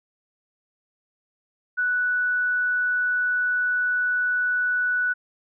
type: tone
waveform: sine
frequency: 1480 Hz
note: F#6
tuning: in tune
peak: -20 dBFS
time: 1.77-5.14 s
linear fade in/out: 20 ms
effects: none